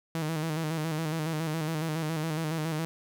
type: tone with vibrato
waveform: sawtooth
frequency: 158.4 Hz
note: D#3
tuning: 31 cents sharp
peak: -25 dBFS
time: 0.15-2.85 s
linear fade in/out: 0 ms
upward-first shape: square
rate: 7.2 Hz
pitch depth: 56 cents each way
effects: none